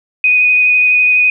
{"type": "tone with vibrato", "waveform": "sine", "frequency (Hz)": 2489, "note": "D#7", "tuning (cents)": 0, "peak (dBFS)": -7, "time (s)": [0.24, 1.3], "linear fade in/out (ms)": 2, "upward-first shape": "sine", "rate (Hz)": 12, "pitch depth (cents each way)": 14, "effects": []}